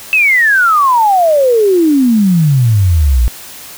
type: exponential sweep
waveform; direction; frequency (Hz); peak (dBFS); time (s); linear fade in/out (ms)
sine; down; 2659 to 55.4; -6; 0.13-3.28; 0
effects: white hiss -31 dBFS RMS until 3.77 s